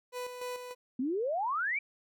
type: tone with tremolo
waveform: 30% pulse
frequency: 496.1 Hz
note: B4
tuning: 8 cents sharp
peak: -33 dBFS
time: 0.12-0.75 s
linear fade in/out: 50 ms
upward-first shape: square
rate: 3.4 Hz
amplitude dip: 50%
type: exponential sweep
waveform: sine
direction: up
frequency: 240.8 to 2382 Hz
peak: -29 dBFS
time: 0.99-1.79 s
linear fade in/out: 5 ms
effects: none